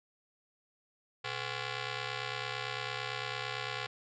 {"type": "ring-modulated tone", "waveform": "5% pulse", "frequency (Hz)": 311.1, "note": "D#4", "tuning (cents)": 0, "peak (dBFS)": -21, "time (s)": [1.24, 3.87], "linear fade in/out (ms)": 10, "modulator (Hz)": 190, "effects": ["resampled to 16000 Hz"]}